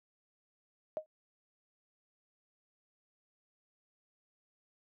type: tone with exponential decay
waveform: sine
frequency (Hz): 622.3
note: D#5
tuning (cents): 0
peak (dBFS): -29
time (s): 0.97-1.06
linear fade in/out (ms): 0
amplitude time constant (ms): 18
effects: high-pass 150 Hz 12 dB/octave